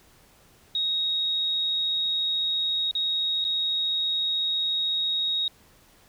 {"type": "tone with dropouts", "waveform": "sine", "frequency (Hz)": 3766, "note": "A#7", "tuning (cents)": 17, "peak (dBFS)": -23, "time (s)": [0.75, 5.48], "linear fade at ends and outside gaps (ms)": 2, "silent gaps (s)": [[2.912, 2.951], [3.443, 3.449]], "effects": ["pink hiss -57 dBFS RMS until 6.08 s"]}